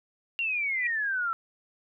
sine exponential sweep, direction down, 2794 to 1326 Hz, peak -26 dBFS, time 0.39-1.33 s, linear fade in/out 0 ms
sine tone with exponential growth, 2391 Hz, D7, 30 cents sharp, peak -25 dBFS, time 0.7-0.87 s, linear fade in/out 2 ms, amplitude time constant 36 ms
effects none

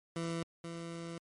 20% pulse tone pair in turn, 166.8 / 167.86 Hz, E3 / E3, +21 / +32 cents, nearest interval unison, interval 11 cents, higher second, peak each -30 / -36 dBFS, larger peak first, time 0.16-0.43 / 0.64-1.18 s, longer second, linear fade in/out 2 ms, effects MP3 48 kbps

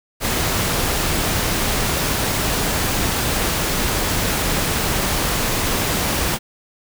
pink noise, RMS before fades -20 dBFS, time 0.2-6.39 s, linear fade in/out 50 ms, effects none

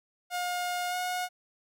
sawtooth tone with pitch glide, 714 to 724.4 Hz, F5 to F#5, +38 to -37 cents, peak -26 dBFS, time 0.3-1.29 s, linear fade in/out 50 ms, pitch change +25 cents, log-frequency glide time 0.89-0.95 s, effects none

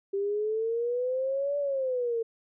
sine exponential two-way sweep, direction up then down, 392 to 579 to 450.8 Hz, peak -26 dBFS, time 0.13-2.23 s, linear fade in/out 10 ms, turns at 1.58 s, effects none

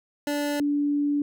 25% pulse / sine tone pair in turn, 290.8 / 289.5 Hz, D4 / D4, -17 / -25 cents, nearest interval unison, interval 8 cents, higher first, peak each -21 / -21 dBFS, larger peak neither, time 0.27-0.6 / 0.6-1.22 s, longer second, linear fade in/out 2 ms, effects none

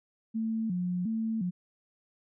sine tone with vibrato, 199.9 Hz, G3, 34 cents sharp, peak -28 dBFS, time 0.34-1.51 s, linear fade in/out 20 ms, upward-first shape square, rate 1.4 Hz, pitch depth 190 cents each way, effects none

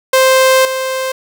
sawtooth tone with level steps, 523.3 Hz, C5, in tune, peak -3 / -12 dBFS, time 0.13-1.12 s, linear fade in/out 5 ms, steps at 0.65 s, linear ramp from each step 2 ms, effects none

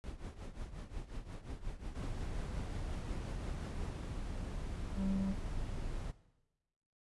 brown noise with tremolo, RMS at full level -41 dBFS, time 0.04-3.9 s, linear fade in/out 0 ms, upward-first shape triangle, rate 5.6 Hz, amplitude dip 85%
brown noise, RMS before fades -41 dBFS, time 1.94-6.12 s, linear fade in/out 20 ms
triangle tone, 193.2 Hz, G3, 25 cents flat, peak -32 dBFS, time 4.95-5.35 s, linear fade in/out 50 ms
effects noise-tail reverb RT60 1.0 s tail -17 dB re dry + resampled to 24000 Hz

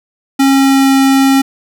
square tone with pitch glide, 272.1 to 270.1 Hz, C#4 to C#4, -32 to -45 cents, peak -7 dBFS, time 0.39-1.42 s, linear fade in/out 10 ms, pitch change -13 cents, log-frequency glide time 0.51-0.96 s, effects none

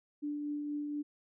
sine tone with tremolo, 293.7 Hz, D4, in tune, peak -33 dBFS, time 0.22-1.03 s, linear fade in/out 20 ms, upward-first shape triangle, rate 4.2 Hz, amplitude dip 30%, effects none

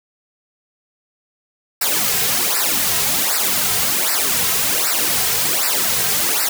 white noise with flanger, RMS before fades -18 dBFS, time 1.81-6.49 s, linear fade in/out 5 ms, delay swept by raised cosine 0.3 to 3.5 ms, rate 1.3 Hz, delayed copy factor -0.95, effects none

